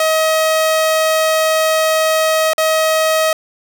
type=tone with dropouts; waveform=sawtooth; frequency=634 Hz; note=D#5; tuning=32 cents sharp; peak=-8 dBFS; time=0-3.33 s; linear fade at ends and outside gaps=2 ms; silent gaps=2.534-2.58 s; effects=none